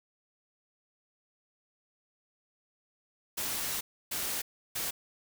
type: noise bursts at uneven times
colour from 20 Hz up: white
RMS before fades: -34 dBFS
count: 3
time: 3.37-3.81 / 4.11-4.42 / 4.75-4.91 s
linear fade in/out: 10 ms
effects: none